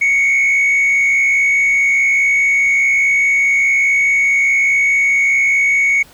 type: tone with frequency modulation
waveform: sine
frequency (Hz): 2217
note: C#7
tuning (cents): 0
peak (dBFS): -8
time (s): 0.01-6.03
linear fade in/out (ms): 10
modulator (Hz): 64.8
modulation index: 0.72
effects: tanh soft clip ceiling -9 dBFS + pink hiss -44 dBFS RMS until 6.13 s